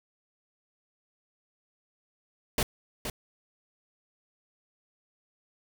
pink noise with echo, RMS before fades -26 dBFS, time 2.58-2.63 s, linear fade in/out 2 ms, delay 470 ms, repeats 1, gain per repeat -8 dB, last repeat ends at 3.1 s, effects none

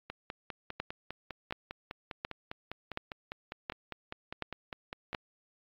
two click trains, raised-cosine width 0.3 ms, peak -22 / -17 dBFS, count 26 / 7, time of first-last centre 0.1-5.13 / 0.8-5.148 s, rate 4.97 / 1.38 Hz, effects low-pass 4000 Hz 12 dB/octave + AAC 64 kbps

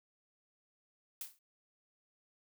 blue noise with exponential decay, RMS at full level -39 dBFS, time 1.21-1.39 s, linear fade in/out 2 ms, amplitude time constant 39 ms, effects none

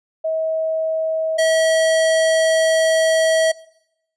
sine / square tone pair in turn, 640 / 644.1 Hz, D#5 / E5, +49 / -40 cents, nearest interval unison, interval 11 cents, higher second, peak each -18 / -14 dBFS, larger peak second, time 0.24-1.38 / 1.38-3.52 s, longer second, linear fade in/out 10 ms, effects noise-tail reverb RT60 0.8 s tail -21 dB re dry + resampled to 24000 Hz

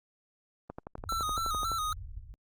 click train, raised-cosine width 1 ms, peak -25 dBFS, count 13, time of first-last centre 0.7-1.717 s, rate 11.8 Hz
pink low-pass noise, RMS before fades -42 dBFS, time 0.98-2.34 s, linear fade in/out 0 ms, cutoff 100 Hz, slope 48 dB/octave
square tone with vibrato, 1290 Hz, E6, 38 cents flat, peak -31 dBFS, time 1.09-1.93 s, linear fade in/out 2 ms, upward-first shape square, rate 3.6 Hz, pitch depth 62 cents each way
effects Opus 32 kbps

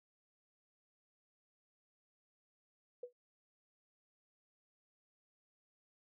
sine tone with exponential decay, 490.6 Hz, B4, 12 cents flat, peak -39 dBFS, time 3.03-3.13 s, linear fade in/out 5 ms, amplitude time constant 20 ms, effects none

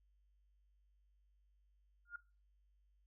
sine tone with exponential growth, 1415 Hz, F6, 22 cents sharp, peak -40 dBFS, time 2.05-2.16 s, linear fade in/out 5 ms, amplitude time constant 22 ms, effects noise-tail reverb RT60 0.3 s tail -19 dB re dry + added 50 Hz sine -70 dBFS peak until 3.06 s

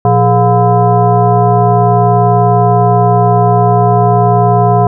sine tone with frequency modulation, 415.3 Hz, G#4, in tune, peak -5 dBFS, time 0.05-4.87 s, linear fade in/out 2 ms, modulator 297 Hz, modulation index 1.7, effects none

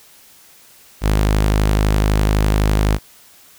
sawtooth tone, 51.91 Hz, G#1, in tune, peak -9 dBFS, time 1.01-2.99 s, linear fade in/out 50 ms, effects white hiss -47 dBFS RMS until 3.58 s

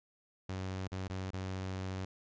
sawtooth tone with dropouts, 94.2 Hz, F#2, 32 cents sharp, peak -33 dBFS, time 0.49-2.05 s, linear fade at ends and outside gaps 5 ms, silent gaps 0.876-0.918 / 1.08-1.098 / 1.306-1.333 s, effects resampled to 16000 Hz

